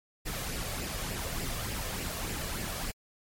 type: noise with flanger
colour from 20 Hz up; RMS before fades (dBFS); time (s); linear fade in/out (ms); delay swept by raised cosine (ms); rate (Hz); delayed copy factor
pink; -35; 0.25-2.92; 20; 0.39 to 1.79; 3.4; +0.5
effects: MP3 64 kbps